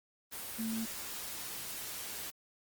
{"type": "tone in noise", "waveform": "sine", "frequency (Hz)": 224.4, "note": "A3", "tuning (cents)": 34, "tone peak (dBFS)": -34, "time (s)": [0.58, 0.86], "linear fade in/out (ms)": 20, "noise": "white", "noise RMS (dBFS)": -42, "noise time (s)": [0.31, 2.31], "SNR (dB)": 5, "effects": ["Opus 24 kbps"]}